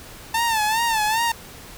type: tone with vibrato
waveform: sawtooth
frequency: 890 Hz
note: A5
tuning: 20 cents sharp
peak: -15 dBFS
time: 0.34-1.32 s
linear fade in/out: 5 ms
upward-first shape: sine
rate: 2.5 Hz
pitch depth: 92 cents each way
effects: pink hiss -41 dBFS RMS until 1.77 s